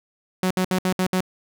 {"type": "tone bursts", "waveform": "sawtooth", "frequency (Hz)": 185, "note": "F#3", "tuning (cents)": 0, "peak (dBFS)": -15, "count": 6, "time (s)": [0.43, 1.207], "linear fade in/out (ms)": 2, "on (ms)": 77, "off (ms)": 63, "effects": []}